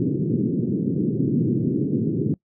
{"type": "band-pass noise", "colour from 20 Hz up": "pink", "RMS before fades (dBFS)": -22, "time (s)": [0, 2.34], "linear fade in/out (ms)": 2, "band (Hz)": [120, 390], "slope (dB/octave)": 48, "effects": ["noise-tail reverb RT60 0.1 s tail -22 dB re dry"]}